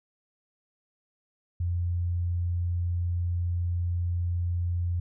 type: tone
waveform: sine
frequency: 87.31 Hz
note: F2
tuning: in tune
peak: -25 dBFS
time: 1.6-5 s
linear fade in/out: 5 ms
effects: none